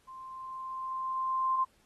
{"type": "tone with level ramp", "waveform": "sine", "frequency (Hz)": 1046.5, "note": "C6", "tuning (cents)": 0, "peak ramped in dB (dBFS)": [-44, -24], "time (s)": [0.07, 1.65], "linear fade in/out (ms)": 20, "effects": ["pink hiss -68 dBFS RMS until 1.85 s", "AAC 32 kbps"]}